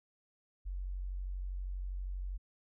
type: tone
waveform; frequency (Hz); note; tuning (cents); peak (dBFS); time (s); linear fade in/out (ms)
sine; 46.25; F#1; 0; -36; 0.65-2.38; 20
effects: none